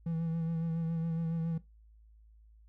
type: tone with vibrato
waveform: triangle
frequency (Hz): 164.6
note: E3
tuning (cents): -2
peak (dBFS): -29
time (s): 0.06-1.58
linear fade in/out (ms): 5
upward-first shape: sine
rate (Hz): 7.2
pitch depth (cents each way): 29
effects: noise-tail reverb RT60 0.2 s tail -17 dB re dry + added 54 Hz sine -56 dBFS peak until 2.68 s